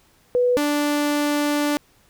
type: tone pair in turn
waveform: sine / sawtooth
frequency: 492.9 / 293.1 Hz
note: B4 / D4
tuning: -3 / -3 cents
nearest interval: major sixth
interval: 900 cents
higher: first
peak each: -15 dBFS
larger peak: neither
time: 0.35-0.57 / 0.57-1.77 s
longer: second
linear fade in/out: 0 ms
effects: pink hiss -58 dBFS RMS until 2.09 s